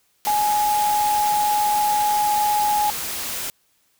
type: tone in noise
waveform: sine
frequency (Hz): 836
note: G#5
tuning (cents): +11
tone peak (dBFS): -17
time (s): 0.27-2.9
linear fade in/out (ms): 0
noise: white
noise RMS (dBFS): -28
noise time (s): 0.25-3.5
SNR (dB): +8
effects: white hiss -64 dBFS RMS until 3.99 s